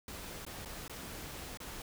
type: noise with dropouts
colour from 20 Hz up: pink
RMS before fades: -45 dBFS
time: 0.08-1.82 s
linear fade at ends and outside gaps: 2 ms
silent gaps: 0.451-0.465 / 0.65-0.657 / 0.88-0.896 / 1.573-1.602 s
effects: none